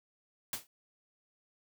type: noise with exponential decay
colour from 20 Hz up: white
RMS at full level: -32 dBFS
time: 0.53-0.67 s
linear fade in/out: 2 ms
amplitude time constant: 30 ms
effects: none